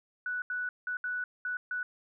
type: tone bursts at uneven times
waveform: sine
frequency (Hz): 1480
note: F#6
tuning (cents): 0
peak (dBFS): -31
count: 6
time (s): 0.26-0.42 / 0.5-0.69 / 0.87-0.97 / 1.04-1.24 / 1.45-1.57 / 1.71-1.83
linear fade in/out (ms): 2
effects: none